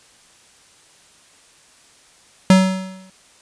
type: tone with exponential decay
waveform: square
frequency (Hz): 188.3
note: F#3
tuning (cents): +31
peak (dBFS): -6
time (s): 2.5-3.1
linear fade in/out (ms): 2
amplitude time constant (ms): 130
effects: white hiss -51 dBFS RMS until 3.41 s + resampled to 22050 Hz